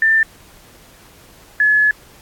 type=tone pair in turn; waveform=sine; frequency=1784 / 1707.5 Hz; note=A6 / G#6; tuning=+23 / +48 cents; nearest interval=minor second; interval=75 cents; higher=first; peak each=-10 dBFS; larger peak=neither; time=0.02-0.23 / 1.6-1.91 s; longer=second; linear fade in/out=2 ms; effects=pink hiss -46 dBFS RMS until 2.21 s + AAC 64 kbps